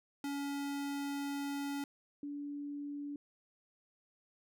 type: tone pair in turn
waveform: square / sine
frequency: 282.2 / 288.1 Hz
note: C#4 / D4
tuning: +31 / -33 cents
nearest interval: unison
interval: 36 cents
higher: second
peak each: -37 / -39 dBFS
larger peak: first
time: 0.24-1.84 / 2.23-3.16 s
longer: first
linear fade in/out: 2 ms
effects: none

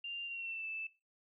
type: tone with pitch glide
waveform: sine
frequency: 2789 to 2637 Hz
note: F7 to E7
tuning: -3 to 0 cents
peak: -39 dBFS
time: 0.04-0.87 s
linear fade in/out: 5 ms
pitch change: -97 cents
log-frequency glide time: 0.25-0.66 s
effects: noise-tail reverb RT60 0.3 s tail -19 dB re dry

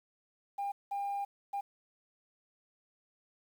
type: tone bursts at uneven times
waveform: sine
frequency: 802 Hz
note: G5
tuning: 39 cents sharp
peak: -31 dBFS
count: 3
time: 0.58-0.72 / 0.91-1.25 / 1.53-1.61 s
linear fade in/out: 10 ms
effects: tanh soft clip ceiling -31 dBFS + 10-bit

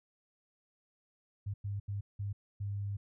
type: tone bursts at uneven times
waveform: sine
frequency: 100.8 Hz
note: G2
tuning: 49 cents sharp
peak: -34 dBFS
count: 5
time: 1.46-1.54 / 1.64-1.8 / 1.88-2.01 / 2.19-2.33 / 2.6-2.97 s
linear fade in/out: 10 ms
effects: none

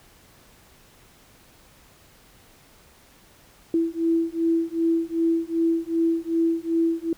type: beating tone pair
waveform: sine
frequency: 329.6 / 332.2 Hz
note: E4 / E4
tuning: 0 / +13 cents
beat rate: 2.6 Hz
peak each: -23 dBFS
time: 3.74-7.13 s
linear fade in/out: 2 ms
effects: pink hiss -54 dBFS RMS until 7.17 s

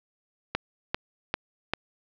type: click train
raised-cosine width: 0.3 ms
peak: -9 dBFS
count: 4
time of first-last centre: 0.55-1.736 s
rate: 2.53 Hz
effects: low-pass 5000 Hz 12 dB/octave + 8-bit

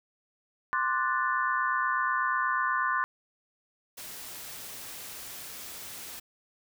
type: chord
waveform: sine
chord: D dominant seventh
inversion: third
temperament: equal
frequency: 1046.5 / 1174.7 / 1480 / 1760 Hz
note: C6 / D6 / F#6 / A6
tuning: 0 / 0 / 0 / 0 cents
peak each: -29 / -32 / -31 / -32 dBFS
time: 0.73-3.04 s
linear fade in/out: 0 ms
type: noise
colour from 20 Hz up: white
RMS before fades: -42 dBFS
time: 3.97-6.2 s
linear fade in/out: 10 ms
effects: none

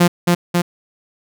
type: tone with echo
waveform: sawtooth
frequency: 174.61 Hz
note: F3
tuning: in tune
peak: -5 dBFS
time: 0-0.08 s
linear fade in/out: 10 ms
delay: 270 ms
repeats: 2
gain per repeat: -2 dB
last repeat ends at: 0.62 s
effects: none

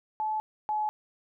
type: tone pair in turn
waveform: sine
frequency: 863 / 851.6 Hz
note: A5 / G#5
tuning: -34 / +43 cents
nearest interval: unison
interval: 23 cents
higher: first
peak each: -27 / -26 dBFS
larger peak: second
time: 0.2-0.4 / 0.69-0.89 s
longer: neither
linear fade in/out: 0 ms
effects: none

